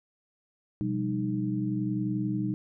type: tone cluster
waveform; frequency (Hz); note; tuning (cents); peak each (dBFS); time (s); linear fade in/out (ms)
sine; 125.9 / 176.6 / 197.3 / 308.4; B2 / F3 / G3 / D#4; +34 / +20 / +11 / -15; -32 / -38 / -31 / -31; 0.81-2.54; 0
effects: none